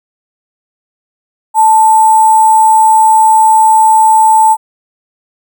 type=tone with sample-and-hold; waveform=sine; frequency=880 Hz; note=A5; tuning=in tune; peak=-3 dBFS; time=1.54-4.57 s; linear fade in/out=50 ms; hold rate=8820 Hz; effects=none